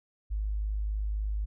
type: tone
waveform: sine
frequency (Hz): 51.91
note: G#1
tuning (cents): 0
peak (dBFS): -28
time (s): 0.3-1.46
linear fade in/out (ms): 20
effects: none